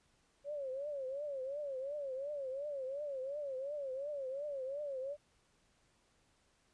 sine tone with vibrato, 554.4 Hz, C#5, in tune, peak -38 dBFS, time 0.44-5.17 s, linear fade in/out 50 ms, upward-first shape triangle, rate 2.8 Hz, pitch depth 150 cents each way, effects pink hiss -73 dBFS RMS until 6.73 s + resampled to 22050 Hz

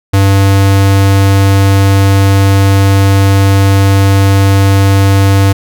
square tone, 98 Hz, G2, in tune, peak -5 dBFS, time 0.13-5.53 s, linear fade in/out 10 ms, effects none

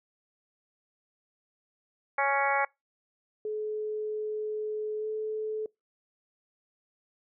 harmonic tone, 277.9 Hz, C#4, 4 cents sharp, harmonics 2 / 3 / 4 / 5 / 6 / 7 / 8, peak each -32 / -28 / -32 / -33 / -34 / -34 / -33 dBFS, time 2.18-2.65 s, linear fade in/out 5 ms
sine tone with pitch glide, 427.7 to 432.7 Hz, A4 to A4, -49 to -29 cents, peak -30 dBFS, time 3.45-5.66 s, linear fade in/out 2 ms, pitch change +20 cents, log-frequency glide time 4.99-5.06 s
effects noise-tail reverb RT60 0.2 s tail -25 dB re dry

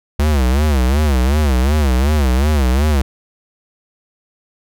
square tone with vibrato, 69.3 Hz, C#2, in tune, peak -12 dBFS, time 0.19-3.02 s, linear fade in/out 5 ms, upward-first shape sine, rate 2.7 Hz, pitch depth 190 cents each way, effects none

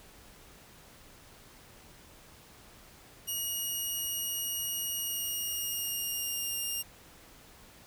5% pulse tone with pitch glide, 2879 to 2812 Hz, F#7 to F7, -48 to +11 cents, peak -24 dBFS, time 3.27-6.83 s, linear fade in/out 20 ms, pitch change -41 cents, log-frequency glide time 4.99-6.57 s, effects pink hiss -55 dBFS RMS until 7.86 s

